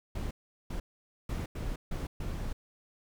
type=noise bursts at uneven times; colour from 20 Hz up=brown; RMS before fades=-35 dBFS; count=6; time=0.15-0.31 / 0.7-0.8 / 1.29-1.46 / 1.55-1.76 / 1.91-2.07 / 2.2-2.53 s; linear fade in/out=5 ms; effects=none